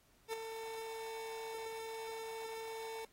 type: tone with ADSR envelope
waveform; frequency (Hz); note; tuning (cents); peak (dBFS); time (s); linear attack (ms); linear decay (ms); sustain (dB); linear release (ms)
30% pulse; 448; A4; +31; -33; 0.28-3.05; 50; 15; -7; 4
effects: pink hiss -70 dBFS RMS until 3.12 s + AAC 48 kbps